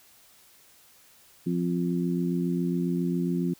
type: harmonic tone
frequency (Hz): 87.31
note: F2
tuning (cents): 0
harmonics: 2 / 3 / 4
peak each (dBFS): -26 / -30 / -32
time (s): 1.46-3.54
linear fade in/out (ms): 10
effects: white hiss -57 dBFS RMS until 3.59 s